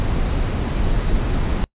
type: noise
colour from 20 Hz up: brown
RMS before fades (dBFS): -19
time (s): 0-1.64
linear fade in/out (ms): 0
effects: noise-tail reverb RT60 0.1 s tail -26 dB re dry + resampled to 8000 Hz